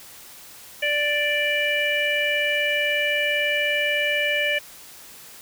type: harmonic tone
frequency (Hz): 587.3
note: D5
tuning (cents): 0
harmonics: 1 / 3 / 4 / 5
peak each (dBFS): -26 / -25 / -24 / -27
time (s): 0.82-4.59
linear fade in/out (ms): 10
effects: white hiss -44 dBFS RMS until 5.41 s